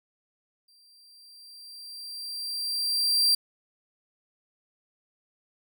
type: tone with exponential growth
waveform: 40% pulse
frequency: 4716 Hz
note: D8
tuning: 6 cents sharp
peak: -17 dBFS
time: 0.68-3.35 s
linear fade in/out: 5 ms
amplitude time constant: 580 ms
effects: none